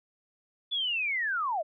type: linear sweep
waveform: sine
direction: down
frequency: 3479 to 580 Hz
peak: -27 dBFS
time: 0.71-1.63 s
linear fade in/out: 20 ms
effects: none